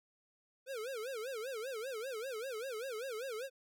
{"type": "tone with vibrato", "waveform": "square", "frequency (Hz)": 483.2, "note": "B4", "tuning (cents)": -38, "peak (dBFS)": -40, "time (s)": [0.66, 3.5], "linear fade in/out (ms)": 50, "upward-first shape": "sine", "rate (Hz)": 5.1, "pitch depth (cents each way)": 220, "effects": []}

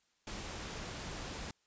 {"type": "noise", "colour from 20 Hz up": "pink", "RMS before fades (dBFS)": -43, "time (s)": [0.27, 1.51], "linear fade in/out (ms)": 2, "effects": ["white hiss -75 dBFS RMS until 1.66 s", "resampled to 16000 Hz"]}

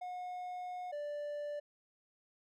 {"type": "tone pair in turn", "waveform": "triangle", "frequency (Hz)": [724, 586.8], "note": ["F#5", "D5"], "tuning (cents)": [-38, -2], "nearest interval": "major third", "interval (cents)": 364, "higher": "first", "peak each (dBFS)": [-38, -36], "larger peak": "second", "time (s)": [[0.01, 0.92], [0.92, 1.6]], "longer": "first", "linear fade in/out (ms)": 10, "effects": []}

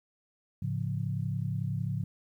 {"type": "chord", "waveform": "sine", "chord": "A augmented", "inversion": "none", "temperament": "equal with one note detuned", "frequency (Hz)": [107.55, 138.59, 174.61], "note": ["A2", "C#3", "E#3"], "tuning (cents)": [-39, 0, 0], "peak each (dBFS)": [-33, -33, -36], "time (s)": [0.62, 2.04], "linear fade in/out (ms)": 5, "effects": ["11-bit"]}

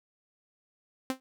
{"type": "tone with exponential decay", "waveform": "sawtooth", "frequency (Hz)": 261.6, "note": "C4", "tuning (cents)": 0, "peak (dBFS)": -21, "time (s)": [1.1, 1.2], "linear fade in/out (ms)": 0, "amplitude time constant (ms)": 20, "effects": []}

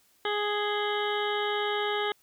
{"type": "harmonic tone with a mistuned harmonic", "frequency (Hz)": 415.3, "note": "G#4", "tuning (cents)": 0, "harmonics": [1, 2, 3, 4, 5, 7, 8, 9], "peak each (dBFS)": [-30, -33, -35, -36, -37, -38, -39, -40], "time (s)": [0.25, 2.12], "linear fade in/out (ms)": 2, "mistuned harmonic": 7, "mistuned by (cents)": 71, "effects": ["white hiss -65 dBFS RMS until 2.22 s"]}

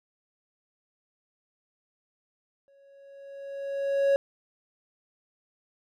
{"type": "tone with exponential growth", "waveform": "triangle", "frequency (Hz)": 554.4, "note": "C#5", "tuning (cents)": 0, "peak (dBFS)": -16, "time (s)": [2.68, 4.16], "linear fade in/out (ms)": 0, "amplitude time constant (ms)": 320, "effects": []}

